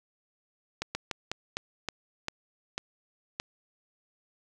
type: slowing click train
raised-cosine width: 0.2 ms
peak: -14 dBFS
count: 9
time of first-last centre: 0.82-3.399 s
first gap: 130 ms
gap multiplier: 1.25
effects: none